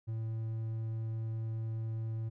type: tone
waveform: triangle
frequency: 111.9 Hz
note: A2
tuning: 30 cents sharp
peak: -32 dBFS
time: 0.07-2.3 s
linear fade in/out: 20 ms
effects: none